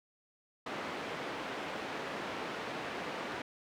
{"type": "band-pass noise", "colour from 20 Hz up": "pink", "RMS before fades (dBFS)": -40, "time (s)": [0.66, 3.42], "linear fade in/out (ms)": 5, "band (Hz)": [280, 2600], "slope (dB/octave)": 12, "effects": []}